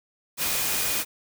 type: tone in noise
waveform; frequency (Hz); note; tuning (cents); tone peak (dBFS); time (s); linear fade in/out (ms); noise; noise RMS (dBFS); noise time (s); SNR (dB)
sine; 2463; D#7; -18; -37; 0.37-1.05; 50; white; -26; 0.37-1.05; -14
effects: none